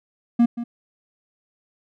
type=tone with echo; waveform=triangle; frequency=236.3 Hz; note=A#3; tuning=24 cents sharp; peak=-10 dBFS; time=0.39-0.46 s; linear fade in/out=10 ms; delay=180 ms; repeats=1; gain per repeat=-13 dB; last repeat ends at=0.64 s; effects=none

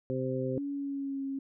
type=harmonic tone; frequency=130 Hz; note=C3; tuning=11 cents flat; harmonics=1 / 2 / 3 / 4; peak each=-35 / -35 / -35 / -35 dBFS; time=0.1-0.58 s; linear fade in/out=0 ms
type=tone with pitch glide; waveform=sine; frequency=282.5 to 272.1 Hz; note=C#4 to C#4; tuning=+33 to -32 cents; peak=-32 dBFS; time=0.57-1.39 s; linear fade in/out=5 ms; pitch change=-65 cents; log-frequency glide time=0.71-1.24 s
effects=none

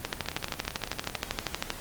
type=two click trains; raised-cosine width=0.2 ms; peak=-10 / -17 dBFS; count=22 / 17; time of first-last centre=0.05-1.704 / 0.26-1.154 s; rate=12.7 / 17.9 Hz; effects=pink hiss -42 dBFS RMS until 1.8 s + Opus 24 kbps

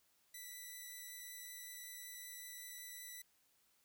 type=tone with vibrato; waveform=5% pulse; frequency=1975.5 Hz; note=B6; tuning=in tune; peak=-39 dBFS; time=0.34-3.22 s; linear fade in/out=5 ms; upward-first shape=triangle; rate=5.3 Hz; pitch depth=10 cents each way; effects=white hiss -75 dBFS RMS until 3.84 s

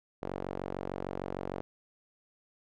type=tone with band-pass filter; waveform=sawtooth; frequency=46.61 Hz; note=F#1; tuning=13 cents sharp; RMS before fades=-38 dBFS; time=0.22-1.61 s; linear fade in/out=0 ms; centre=530 Hz; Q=1.1; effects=none

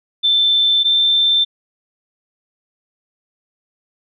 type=tone pair in turn; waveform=sine; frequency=3542 / 3561 Hz; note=A7 / A7; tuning=+11 / +20 cents; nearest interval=unison; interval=9 cents; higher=second; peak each=-11 dBFS; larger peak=neither; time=0.23-0.84 / 0.84-1.45 s; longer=neither; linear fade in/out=20 ms; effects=none

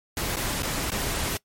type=noise with dropouts; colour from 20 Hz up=pink; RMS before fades=-28 dBFS; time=0.17-1.37 s; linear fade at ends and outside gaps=1 ms; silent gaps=0.359-0.368 / 0.622-0.631 / 0.903-0.918 s; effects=noise-tail reverb RT60 0.1 s tail -21 dB re dry + MP3 64 kbps

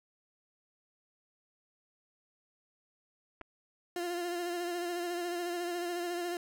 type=clicks; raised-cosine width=0.5 ms; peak=-29 / -30 dBFS; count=2; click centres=3.412 / 3.415 s
type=tone with vibrato; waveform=30% pulse; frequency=349.2 Hz; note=F4; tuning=in tune; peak=-31 dBFS; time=3.96-6.37 s; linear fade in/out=2 ms; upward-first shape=sine; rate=14 Hz; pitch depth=34 cents each way
effects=none

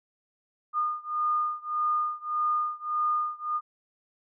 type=beating tone pair; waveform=sine; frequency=1219 / 1220.7 Hz; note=D#6 / D#6; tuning=-36 / -33 cents; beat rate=1.7 Hz; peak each=-28 / -29 dBFS; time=0.73-3.61 s; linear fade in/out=50 ms; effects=none

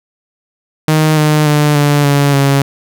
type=tone with pitch steps; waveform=sawtooth; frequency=155.56 / 152.09 / 148.71 / 145.39 / 142.16 / 138.99 Hz; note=D#3 / D#3 / D3 / D3 / C#3 / C#3; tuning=0 / -39 / +22 / -17 / +44 / +5 cents; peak=-4 dBFS; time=0.88-2.62 s; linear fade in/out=2 ms; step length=290 ms; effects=none

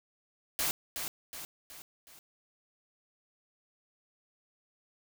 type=noise with echo; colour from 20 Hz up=white; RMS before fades=-31 dBFS; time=0.59-0.71 s; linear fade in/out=0 ms; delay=370 ms; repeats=4; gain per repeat=-6 dB; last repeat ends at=2.19 s; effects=none

